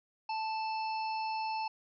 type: harmonic tone with a mistuned harmonic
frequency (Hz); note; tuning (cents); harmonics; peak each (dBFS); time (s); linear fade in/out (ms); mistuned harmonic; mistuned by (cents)
880; A5; 0; 1 / 3 / 5 / 6; -33 / -43 / -47 / -49; 0.29-1.68; 5; 5; -21
effects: none